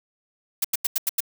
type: noise bursts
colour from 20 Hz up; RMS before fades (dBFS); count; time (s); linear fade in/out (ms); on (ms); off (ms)
blue; -22; 6; 0.62-1.205; 5; 25; 87
effects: none